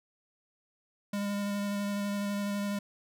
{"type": "tone with vibrato", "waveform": "square", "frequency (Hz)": 202.6, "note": "G#3", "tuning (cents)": -43, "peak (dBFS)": -31, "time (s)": [1.13, 2.79], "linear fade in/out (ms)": 5, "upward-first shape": "square", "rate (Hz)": 12, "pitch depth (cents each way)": 9, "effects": []}